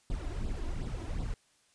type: noise with flanger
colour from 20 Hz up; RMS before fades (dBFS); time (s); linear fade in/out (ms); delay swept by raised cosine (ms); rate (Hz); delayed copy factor
brown; -35; 0.1-1.34; 2; 0.23 to 3.13; 2.7; +0.75
effects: white hiss -68 dBFS RMS until 1.74 s + resampled to 22050 Hz